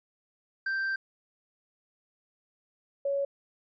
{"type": "tone pair in turn", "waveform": ["triangle", "sine"], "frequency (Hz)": [1568, 558.4], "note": ["G6", "C#5"], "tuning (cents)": [0, 13], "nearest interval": "octave + tritone", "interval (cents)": 1787, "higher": "first", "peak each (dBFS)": -26, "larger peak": "neither", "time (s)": [[0.66, 0.96], [3.05, 3.25]], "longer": "first", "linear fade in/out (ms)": 5, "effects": ["resampled to 16000 Hz"]}